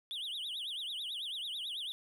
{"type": "tone with vibrato", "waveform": "triangle", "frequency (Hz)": 3322, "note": "G#7", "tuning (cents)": 0, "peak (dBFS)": -36, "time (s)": [0.11, 1.92], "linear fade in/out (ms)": 0, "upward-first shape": "triangle", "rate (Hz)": 9.1, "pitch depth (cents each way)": 290, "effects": []}